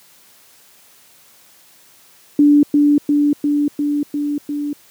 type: tone with echo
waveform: sine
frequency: 291.7 Hz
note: D4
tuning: 12 cents flat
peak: -7 dBFS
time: 2.39-2.63 s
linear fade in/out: 2 ms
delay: 350 ms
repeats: 6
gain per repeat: -2 dB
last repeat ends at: 4.73 s
effects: white hiss -49 dBFS RMS until 4.9 s + high-pass 100 Hz 12 dB/octave